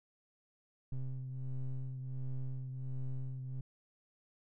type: ring-modulated tone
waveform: triangle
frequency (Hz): 65.2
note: C2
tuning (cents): -5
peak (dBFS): -31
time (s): 0.92-3.61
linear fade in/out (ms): 5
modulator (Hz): 64.5
effects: none